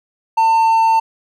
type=tone; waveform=triangle; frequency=899 Hz; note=A5; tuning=37 cents sharp; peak=-8 dBFS; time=0.37-1 s; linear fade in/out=10 ms; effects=none